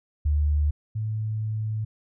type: tone pair in turn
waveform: sine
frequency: 74.2 / 108.67 Hz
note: D2 / A2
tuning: +18 / -21 cents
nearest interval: perfect fifth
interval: 661 cents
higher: second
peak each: -19 / -25 dBFS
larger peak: first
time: 0.25-0.71 / 0.95-1.85 s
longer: second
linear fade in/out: 10 ms
effects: none